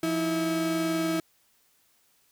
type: tone pair together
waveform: 35% pulse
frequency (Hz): 172.1 / 323.5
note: F3 / E4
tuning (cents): -25 / -32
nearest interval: major seventh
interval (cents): 1093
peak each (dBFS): -32 / -24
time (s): 0.03-1.2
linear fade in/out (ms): 2
effects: white hiss -66 dBFS RMS until 2.31 s